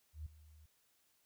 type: tone with ADSR envelope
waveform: sine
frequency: 76.8 Hz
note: D#2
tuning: 22 cents flat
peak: -40 dBFS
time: 0.13-0.66 s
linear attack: 130 ms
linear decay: 5 ms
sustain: -18 dB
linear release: 4 ms
effects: white hiss -75 dBFS RMS until 1.25 s